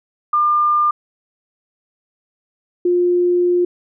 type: tone pair in turn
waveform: sine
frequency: 1200 / 354 Hz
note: D6 / F4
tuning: +37 / +23 cents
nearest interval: octave + major sixth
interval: 2114 cents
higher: first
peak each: -12 dBFS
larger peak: neither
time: 0.33-0.91 / 2.85-3.65 s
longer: second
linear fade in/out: 5 ms
effects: none